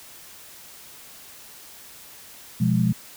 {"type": "chord", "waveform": "sine", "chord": "F diminished", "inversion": "second", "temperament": "equal", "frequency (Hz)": [123.47, 174.61, 207.7], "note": ["Cb3", "F3", "Ab3"], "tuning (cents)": [0, 0, 0], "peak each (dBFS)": -22, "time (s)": [2.6, 2.93], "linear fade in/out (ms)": 10, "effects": ["white hiss -45 dBFS RMS until 3.16 s"]}